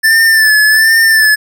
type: tone with vibrato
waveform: square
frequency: 1760 Hz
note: A6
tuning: in tune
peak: -6 dBFS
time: 0.03-1.36 s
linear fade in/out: 20 ms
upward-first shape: sine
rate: 1.3 Hz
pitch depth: 48 cents each way
effects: none